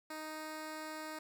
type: tone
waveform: 10% pulse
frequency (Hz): 311.1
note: D#4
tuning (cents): 0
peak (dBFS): -34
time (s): 0.1-1.19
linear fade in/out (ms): 5
effects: none